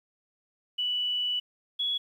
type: tone pair in turn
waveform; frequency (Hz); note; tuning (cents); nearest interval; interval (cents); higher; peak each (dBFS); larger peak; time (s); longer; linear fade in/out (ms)
sine; 2960 / 3368; F#7 / G#7; 0 / +24; major second; 224; second; -26; neither; 0.78-1.4 / 1.79-1.98; first; 10
effects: 10-bit